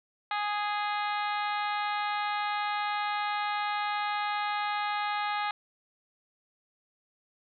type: harmonic tone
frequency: 414.8 Hz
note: G#4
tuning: 2 cents flat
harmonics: 2 / 3 / 4 / 5 / 6 / 7 / 8 / 9 / 10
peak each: -31 / -34 / -38 / -39 / -42 / -48 / -45 / -44 / -47 dBFS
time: 0.31-5.51 s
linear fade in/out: 2 ms
effects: none